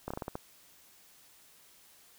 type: slowing click train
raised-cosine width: 1 ms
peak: -22 dBFS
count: 7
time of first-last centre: 0.08-0.355 s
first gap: 25 ms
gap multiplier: 1.24
effects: white hiss -60 dBFS RMS until 2.18 s